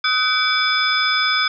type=tone cluster; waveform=sine; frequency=1261 / 1506 / 2294 / 3477 / 5030 Hz; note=D#6 / F#6 / D7 / A7 / D#8; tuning=+23 / +30 / -41 / -21 / +18 cents; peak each=-22 dBFS; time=0.04-1.48 s; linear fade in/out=5 ms; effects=none